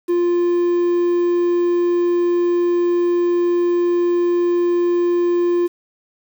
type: tone with quantisation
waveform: triangle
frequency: 349.2 Hz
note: F4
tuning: in tune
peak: -12 dBFS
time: 0.08-5.68 s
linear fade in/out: 20 ms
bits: 7
effects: none